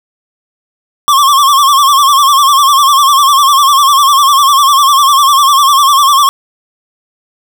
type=tone with vibrato; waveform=square; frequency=1119 Hz; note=C#6; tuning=16 cents sharp; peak=-5 dBFS; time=1.08-6.29 s; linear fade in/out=0 ms; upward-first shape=sine; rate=10 Hz; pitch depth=98 cents each way; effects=none